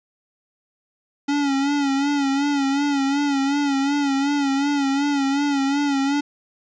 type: tone with vibrato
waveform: square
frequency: 280.2 Hz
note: C#4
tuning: 19 cents sharp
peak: -19 dBFS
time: 1.28-6.21 s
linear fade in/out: 10 ms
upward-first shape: sine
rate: 2.7 Hz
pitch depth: 58 cents each way
effects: resampled to 16000 Hz + 10-bit